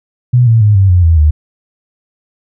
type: tone with pitch steps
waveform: sine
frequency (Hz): 123.47 / 113.88 / 105.03 / 96.87 / 89.35 / 82.41 / 76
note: B2 / A#2 / G#2 / G2 / F2 / E2 / D#2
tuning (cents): 0 / -40 / +20 / -20 / +40 / 0 / -40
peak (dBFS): -4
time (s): 0.33-1.31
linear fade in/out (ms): 10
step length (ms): 140
effects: none